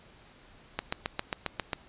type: click train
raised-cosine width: 0.3 ms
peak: -13 dBFS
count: 8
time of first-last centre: 0.79-1.732 s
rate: 7.43 Hz
effects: pink hiss -56 dBFS RMS until 1.88 s + resampled to 8000 Hz